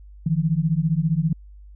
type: beating tone pair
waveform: sine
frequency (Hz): 153.3 / 168.3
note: D#3 / E3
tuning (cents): -25 / +36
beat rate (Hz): 15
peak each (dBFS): -21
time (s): 0.26-1.33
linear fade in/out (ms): 5
effects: added 50 Hz sine -41 dBFS peak until 1.75 s